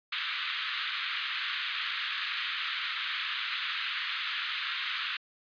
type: band-pass noise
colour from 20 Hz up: white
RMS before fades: -34 dBFS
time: 0.12-5.17 s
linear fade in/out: 5 ms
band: 1200 to 3900 Hz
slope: 48 dB/octave
effects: resampled to 11025 Hz